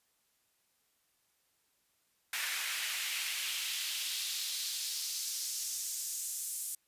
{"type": "noise with high-pass filter sweep", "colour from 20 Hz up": "pink", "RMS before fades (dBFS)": -37, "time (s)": [2.33, 6.75], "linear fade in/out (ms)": 2, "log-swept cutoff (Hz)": [1800, 8600], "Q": 1.7, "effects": ["white hiss -75 dBFS RMS until 6.87 s", "resampled to 32000 Hz"]}